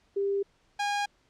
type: tone pair in turn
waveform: sine / sawtooth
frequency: 397.6 / 816.6 Hz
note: G4 / G#5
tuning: +25 / -29 cents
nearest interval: octave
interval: 1246 cents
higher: second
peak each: -25 / -23 dBFS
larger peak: second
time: 0.16-0.43 / 0.79-1.06 s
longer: neither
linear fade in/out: 10 ms
effects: pink hiss -67 dBFS RMS until 1.29 s + low-pass 6000 Hz 12 dB/octave